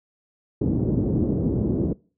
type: low-pass noise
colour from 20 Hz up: white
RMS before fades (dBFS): -22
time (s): 0.61-1.93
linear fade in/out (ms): 5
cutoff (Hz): 340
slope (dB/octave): 24
effects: noise-tail reverb RT60 0.4 s tail -24 dB re dry + high-pass 60 Hz 12 dB/octave